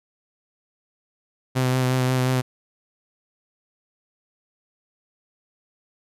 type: tone with vibrato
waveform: sawtooth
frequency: 128.3 Hz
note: C3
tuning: 34 cents flat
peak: -15 dBFS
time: 1.55-2.42 s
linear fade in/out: 20 ms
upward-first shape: sine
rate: 5.6 Hz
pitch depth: 18 cents each way
effects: resampled to 32000 Hz